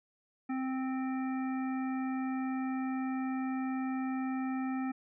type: harmonic tone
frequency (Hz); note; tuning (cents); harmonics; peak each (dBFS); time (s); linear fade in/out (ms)
261.6; C4; 0; 1 / 3 / 5 / 7 / 9; -32 / -42 / -46 / -49 / -51; 0.49-4.92; 10
effects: none